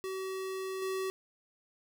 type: tone with level steps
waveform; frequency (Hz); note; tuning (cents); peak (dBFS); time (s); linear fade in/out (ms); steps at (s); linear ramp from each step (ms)
square; 380; F#4; +46; -36 / -33; 0.04-1.1; 0; 0.82; 2
effects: none